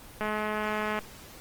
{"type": "click train", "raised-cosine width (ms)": 0.5, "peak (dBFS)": -16, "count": 167, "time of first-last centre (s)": [0.21, 0.989], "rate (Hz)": 213, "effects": ["pink hiss -48 dBFS RMS until 1.4 s", "Opus 24 kbps"]}